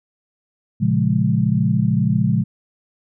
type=chord; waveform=sine; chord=Bb minor seventh; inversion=none; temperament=equal; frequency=116.54 / 138.59 / 174.61 / 207.7 Hz; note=Bb2 / Db3 / F3 / Ab3; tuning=0 / 0 / 0 / 0 cents; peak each=-20 dBFS; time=0.8-2.44 s; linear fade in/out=20 ms; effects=none